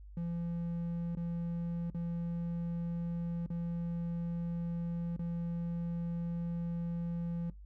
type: tone with dropouts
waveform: triangle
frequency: 170.3 Hz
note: F3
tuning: 43 cents flat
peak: -32 dBFS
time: 0.17-7.5 s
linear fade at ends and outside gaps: 2 ms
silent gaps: 1.151-1.171 / 1.901-1.946 / 3.463-3.502 / 5.164-5.193 s
effects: noise-tail reverb RT60 0.2 s tail -22 dB re dry + added 50 Hz sine -48 dBFS peak until 7.65 s